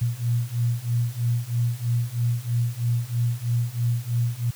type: beating tone pair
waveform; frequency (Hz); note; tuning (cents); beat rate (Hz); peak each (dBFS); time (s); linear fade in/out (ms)
sine; 117.4 / 120.5; A#2 / B2; +13 / -42; 3.1; -25 / -24; 0.01-4.51; 10
effects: white hiss -45 dBFS RMS until 4.55 s

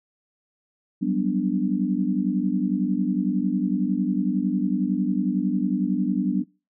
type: chord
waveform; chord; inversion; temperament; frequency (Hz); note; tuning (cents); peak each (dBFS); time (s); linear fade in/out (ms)
sine; G major seventh; third; equal; 185 / 196 / 246.9 / 293.7; F#3 / G3 / B3 / D4; 0 / 0 / 0 / 0; -26; 1.01-6.44; 20
effects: noise-tail reverb RT60 0.3 s tail -22 dB re dry

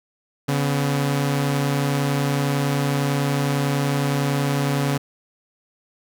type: tone pair together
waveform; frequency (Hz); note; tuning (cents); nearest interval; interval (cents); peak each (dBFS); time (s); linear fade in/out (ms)
sawtooth; 141.6 / 252.3; C#3 / B3; +37 / +37; minor seventh; 1000; -16 / -23; 0.48-4.98; 10
effects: none

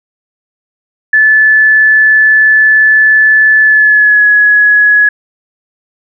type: tone with pitch glide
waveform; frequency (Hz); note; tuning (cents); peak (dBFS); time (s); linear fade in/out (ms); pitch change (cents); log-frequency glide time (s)
sine; 1737 to 1683.7; A6 to G#6; -23 to +23; -3; 1.13-5.09; 5; -54; 3.62-4.26
effects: none

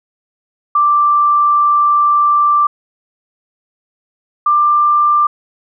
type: tone pair in turn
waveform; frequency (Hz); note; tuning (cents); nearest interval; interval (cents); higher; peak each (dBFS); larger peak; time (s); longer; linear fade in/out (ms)
sine; 1176 / 1186.2; D6 / D6; +2 / +17; unison; 15; second; -8; neither; 0.75-2.67 / 4.46-5.27; first; 5
effects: none

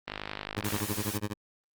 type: click train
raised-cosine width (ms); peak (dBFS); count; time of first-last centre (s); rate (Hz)
0.3; -18; 38; 0.08-0.803; 51.2
type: tone with tremolo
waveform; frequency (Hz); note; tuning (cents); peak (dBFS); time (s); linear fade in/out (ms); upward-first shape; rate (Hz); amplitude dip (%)
15% pulse; 103.83; G#2; 0; -22; 0.56-1.34; 20; sine; 12; 100
type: noise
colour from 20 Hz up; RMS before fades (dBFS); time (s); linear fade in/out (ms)
white; -37; 0.64-1.18; 10
effects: Opus 24 kbps

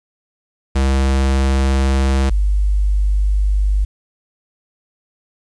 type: tone pair in turn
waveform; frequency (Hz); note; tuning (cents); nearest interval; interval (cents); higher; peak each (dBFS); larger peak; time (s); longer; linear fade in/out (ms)
square / sine; 67 / 49.92; C2 / G1; +42 / +32; perfect fourth; 510; first; -13 / -12; second; 0.75-2.3 / 2.3-3.85; neither; 10
effects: resampled to 22050 Hz + 8-bit

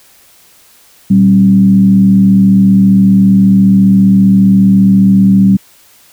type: tone with frequency modulation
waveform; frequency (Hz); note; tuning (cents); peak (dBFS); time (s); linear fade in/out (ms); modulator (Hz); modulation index
sine; 193.4; G3; -23; -3; 1.1-5.57; 10; 74.8; 0.5
effects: white hiss -44 dBFS RMS until 6.12 s

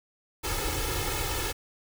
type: noise with comb filter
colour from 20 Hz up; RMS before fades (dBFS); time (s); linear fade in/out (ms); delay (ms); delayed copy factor
pink; -30; 0.43-1.53; 20; 2.3; +0.95
effects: none

